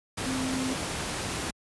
sine tone in noise, 260.4 Hz, C4, 8 cents flat, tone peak -29 dBFS, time 0.26-0.74 s, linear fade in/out 10 ms, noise pink, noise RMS -32 dBFS, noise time 0.17-1.51 s, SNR 0 dB, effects high-pass 60 Hz 12 dB/octave + resampled to 24000 Hz

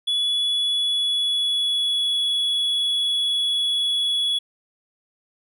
triangle tone with pitch glide, 3408 to 3381 Hz, G#7 to G#7, +44 to +30 cents, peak -18 dBFS, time 0.07-4.39 s, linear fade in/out 10 ms, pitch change -14 cents, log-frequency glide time 0.28-2.24 s, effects none

